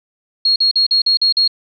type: tone bursts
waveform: sine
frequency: 4291 Hz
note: C8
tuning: 43 cents sharp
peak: -10 dBFS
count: 7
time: 0.45-1.478 s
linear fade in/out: 5 ms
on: 110 ms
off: 43 ms
effects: none